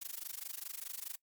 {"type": "noise with amplitude modulation", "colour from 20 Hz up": "blue", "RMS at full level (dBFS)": -40, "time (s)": [0.01, 1.16], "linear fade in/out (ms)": 10, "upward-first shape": "sine", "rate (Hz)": 24.8, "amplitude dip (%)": 95, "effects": ["noise-tail reverb RT60 0.1 s tail -21 dB re dry", "Opus 48 kbps"]}